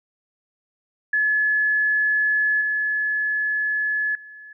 sine tone with level steps, 1710 Hz, A6, 50 cents flat, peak -17 / -20 / -39 dBFS, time 1.13-4.53 s, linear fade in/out 5 ms, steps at 2.61 / 4.15 s, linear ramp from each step 2 ms, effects none

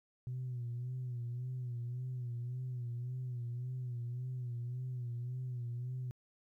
sine tone with vibrato, 123.47 Hz, B2, in tune, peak -36 dBFS, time 0.27-6.11 s, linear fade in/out 0 ms, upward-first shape sine, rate 1.8 Hz, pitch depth 63 cents each way, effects tanh soft clip ceiling -34 dBFS + 13-bit

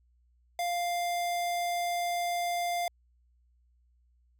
square tone, 698.5 Hz, F5, in tune, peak -29 dBFS, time 0.59-2.88 s, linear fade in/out 2 ms, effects added 60 Hz sine -63 dBFS peak until 4.39 s + MP3 96 kbps

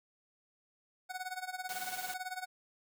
25% pulse tone with tremolo, 740 Hz, F#5, in tune, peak -32 dBFS, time 1.09-2.46 s, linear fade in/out 20 ms, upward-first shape sine, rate 18 Hz, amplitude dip 85%
white high-pass noise, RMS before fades -44 dBFS, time 1.69-2.14 s, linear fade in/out 2 ms, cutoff 110 Hz, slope 96 dB/octave
effects none

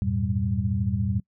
sine tone cluster, 86.2 / 103.6 / 117.6 / 195.1 Hz, F2 / G#2 / A#2 / G3, -22 / -4 / +16 / -8 cents, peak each -28 dBFS, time 0.02-1.2 s, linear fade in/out 0 ms, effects noise-tail reverb RT60 0.1 s tail -26 dB re dry

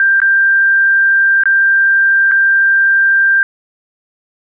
sine tone with dropouts, 1583 Hz, G6, 17 cents sharp, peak -7 dBFS, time 0-3.43 s, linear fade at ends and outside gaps 1 ms, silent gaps 0.202-0.217 / 1.436-1.456 / 2.313-2.318 s, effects none

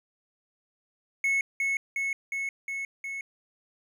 triangle tone with echo, 2194 Hz, C#7, 18 cents flat, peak -21 dBFS, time 1.24-1.41 s, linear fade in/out 2 ms, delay 360 ms, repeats 5, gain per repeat -2 dB, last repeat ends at 3.21 s, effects none

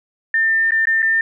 sine tone with dropouts, 1799 Hz, A6, 38 cents sharp, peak -13 dBFS, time 0.34-1.21 s, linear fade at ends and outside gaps 2 ms, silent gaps 0.708-0.719 / 0.855-0.871 / 1.021-1.027 s, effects none

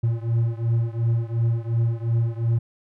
triangle beating tone pair, 114.8 / 117.6 Hz, A#2 / A#2, -26 / +16 cents, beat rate 2.8 Hz, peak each -20 / -22 dBFS, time 0.03-2.59 s, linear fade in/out 10 ms, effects none

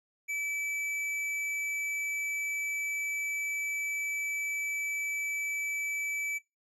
square tone, 2306 Hz, D7, 32 cents flat, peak -32 dBFS, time 0.28-6.39 s, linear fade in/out 20 ms, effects noise-tail reverb RT60 0.2 s tail -19 dB re dry + low-pass 11000 Hz 12 dB/octave

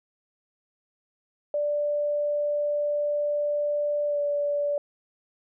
sine tone with pitch glide, 587.3 to 579.5 Hz, D5 to D5, 0 to -23 cents, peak -23 dBFS, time 1.54-4.78 s, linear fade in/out 2 ms, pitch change -23 cents, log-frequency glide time 4.07-4.19 s, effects none

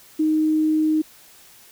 sine tone, 311.1 Hz, D#4, in tune, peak -16 dBFS, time 0.19-1.02 s, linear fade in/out 10 ms, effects white hiss -49 dBFS RMS until 1.71 s

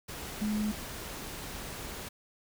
sine tone in noise, 211.5 Hz, G#3, 32 cents sharp, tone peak -28 dBFS, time 0.41-0.72 s, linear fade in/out 10 ms, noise pink, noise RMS -41 dBFS, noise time 0.08-2.09 s, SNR +10 dB, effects none

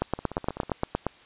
two click trains, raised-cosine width 1 ms, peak -21 / -10 dBFS, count 9 / 10, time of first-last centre 0.19-0.696 / 0.02-1.067 s, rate 15.8 / 8.6 Hz, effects white hiss -53 dBFS RMS until 1.25 s + resampled to 8000 Hz

